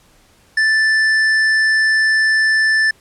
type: tone with hard clipping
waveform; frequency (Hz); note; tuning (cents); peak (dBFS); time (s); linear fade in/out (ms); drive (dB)
sine; 1760; A6; 0; -13; 0.57-2.91; 5; 7
effects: pink hiss -52 dBFS RMS until 3 s + low-pass 12000 Hz 12 dB/octave